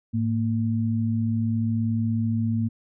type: tone pair together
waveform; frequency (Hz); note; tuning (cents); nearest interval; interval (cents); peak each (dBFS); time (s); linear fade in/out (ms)
sine; 107.88 / 228.6; A2 / A#3; -34 / -34; octave + minor second; 1300; -24; 0.13-2.69; 20
effects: none